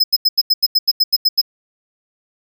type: tone bursts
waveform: square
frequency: 5100 Hz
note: D#8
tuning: 42 cents sharp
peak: -10 dBFS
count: 12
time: 0-1.415 s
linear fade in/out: 10 ms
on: 40 ms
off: 85 ms
effects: none